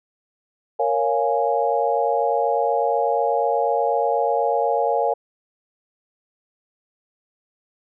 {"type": "chord", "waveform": "sine", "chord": "Bb minor seventh", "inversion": "none", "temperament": "equal", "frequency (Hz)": [466.2, 554.4, 698.5, 830.6], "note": ["Bb4", "Db5", "F5", "Ab5"], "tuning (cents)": [0, 0, 0, 0], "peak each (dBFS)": -23, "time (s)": [0.79, 5.14], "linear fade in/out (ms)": 10, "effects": []}